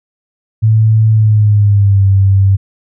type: tone with pitch glide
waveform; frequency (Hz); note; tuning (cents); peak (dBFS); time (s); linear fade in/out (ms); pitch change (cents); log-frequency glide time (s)
sine; 110 to 97.43; A2 to G2; 0 to -10; -5; 0.62-2.57; 20; -210; 1.11-2.06
effects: none